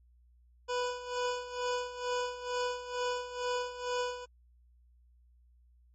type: tone with tremolo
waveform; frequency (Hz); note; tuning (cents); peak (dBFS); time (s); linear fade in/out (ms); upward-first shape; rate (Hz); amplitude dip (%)
25% pulse; 493.9; B4; 0; -26; 0.68-4.26; 20; sine; 2.2; 75
effects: added 60 Hz sine -60 dBFS peak until 5.94 s + MP3 32 kbps